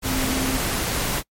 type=tone in noise; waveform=sine; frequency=261.6 Hz; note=C4; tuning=in tune; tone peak=-25 dBFS; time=0.03-0.61 s; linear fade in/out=50 ms; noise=pink; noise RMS=-24 dBFS; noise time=0.02-1.23 s; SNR=-4 dB; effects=noise-tail reverb RT60 0.1 s tail -25 dB re dry + MP3 64 kbps